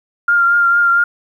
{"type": "tone with vibrato", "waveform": "sine", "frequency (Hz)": 1396.9, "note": "F6", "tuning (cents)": 0, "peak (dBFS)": -9, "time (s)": [0.28, 1.04], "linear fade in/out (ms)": 5, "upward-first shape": "triangle", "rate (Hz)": 4.4, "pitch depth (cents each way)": 26, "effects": ["8-bit"]}